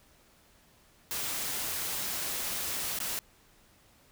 white noise with dropouts, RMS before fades -34 dBFS, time 1.11-3.19 s, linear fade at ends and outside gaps 0 ms, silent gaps 2.988-3.002 s, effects pink hiss -62 dBFS RMS until 4.11 s

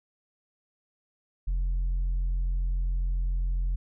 sine tone with tanh clipping, 43.65 Hz, F1, in tune, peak -25 dBFS, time 1.47-3.76 s, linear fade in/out 10 ms, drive 2 dB, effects none

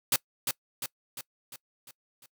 white noise with echo, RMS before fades -24 dBFS, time 0.12-0.16 s, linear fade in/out 2 ms, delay 350 ms, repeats 6, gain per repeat -5 dB, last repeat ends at 2.26 s, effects noise-tail reverb RT60 0.1 s tail -23 dB re dry

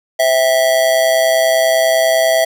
square tone with amplitude modulation, 655 Hz, E5, 11 cents flat, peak -8 dBFS, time 0.19-2.45 s, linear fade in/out 10 ms, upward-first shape sine, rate 130 Hz, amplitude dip 65%, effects 8-bit

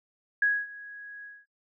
sine tone with ADSR envelope, 1661.2 Hz, G#6, in tune, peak -19 dBFS, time 0.42-1.46 s, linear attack 4 ms, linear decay 240 ms, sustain -21 dB, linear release 220 ms, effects noise-tail reverb RT60 0.1 s tail -18 dB re dry

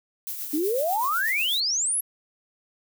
violet noise with tremolo, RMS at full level -31 dBFS, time 0.27-1.6 s, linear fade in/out 0 ms, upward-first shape triangle, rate 8.1 Hz, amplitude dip 50%
sine exponential sweep, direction up, 284.5 to 11630 Hz, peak -22 dBFS, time 0.53-2.01 s, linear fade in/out 10 ms
effects none

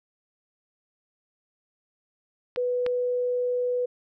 clicks, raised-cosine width 0.3 ms, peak -16 dBFS, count 2, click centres 2.561 / 2.864 s
sine tone, 493.9 Hz, B4, in tune, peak -23 dBFS, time 2.57-3.86 s, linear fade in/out 10 ms
effects none

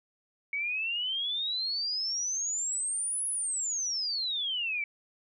sine exponential two-way sweep, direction up then down, 2231 to 10548 to 2272 Hz, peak -29 dBFS, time 0.53-4.84 s, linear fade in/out 2 ms, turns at 3.27 s, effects none

